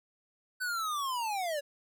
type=linear sweep; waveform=square; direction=down; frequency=1523 to 554.4 Hz; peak=-32 dBFS; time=0.6-1.61 s; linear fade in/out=20 ms; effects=none